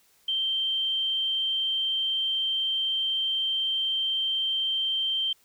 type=tone; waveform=sine; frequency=3136 Hz; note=G7; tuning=in tune; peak=-24 dBFS; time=0.28-5.33 s; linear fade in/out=5 ms; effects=white hiss -63 dBFS RMS until 5.44 s